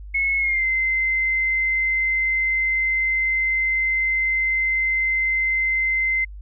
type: tone with pitch glide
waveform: sine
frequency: 2185 to 2072 Hz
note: C#7 to C7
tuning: -26 to -17 cents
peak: -18 dBFS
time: 0.14-6.25 s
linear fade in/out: 10 ms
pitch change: -91 cents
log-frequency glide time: 0.38-0.65 s
effects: added 50 Hz sine -34 dBFS peak until 6.41 s

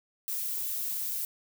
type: noise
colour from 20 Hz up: violet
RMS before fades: -33 dBFS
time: 0.28-1.25 s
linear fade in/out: 0 ms
effects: none

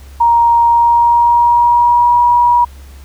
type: tone with pitch glide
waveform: sine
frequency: 938 to 962.1 Hz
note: A#5 to B5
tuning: +11 to -46 cents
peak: -6 dBFS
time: 0.2-2.65 s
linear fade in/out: 10 ms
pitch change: +43 cents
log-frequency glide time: 0.68-2.15 s
effects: added 68 Hz sine -32 dBFS peak until 3.04 s + pink hiss -44 dBFS RMS until 3.04 s

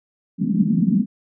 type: band-pass noise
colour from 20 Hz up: white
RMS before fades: -18 dBFS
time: 0.38-1.06 s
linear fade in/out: 50 ms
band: 170 to 240 Hz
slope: 48 dB/octave
effects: none

